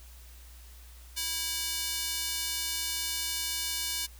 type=tone with high-pass filter; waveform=square; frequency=326.6 Hz; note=E4; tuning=16 cents flat; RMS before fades=-33 dBFS; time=1.16-4.07 s; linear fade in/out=20 ms; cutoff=3900 Hz; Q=0.77; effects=added 60 Hz sine -48 dBFS peak until 4.19 s + white hiss -56 dBFS RMS until 4.19 s